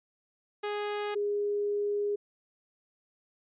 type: tone pair in turn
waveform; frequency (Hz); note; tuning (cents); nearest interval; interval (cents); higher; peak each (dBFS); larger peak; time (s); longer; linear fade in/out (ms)
sawtooth / sine; 414.5 / 410.7; G#4 / G#4; -3 / -19; unison; 16; first; -27; neither; 0.63-1.15 / 1.15-2.16; second; 10
effects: resampled to 8000 Hz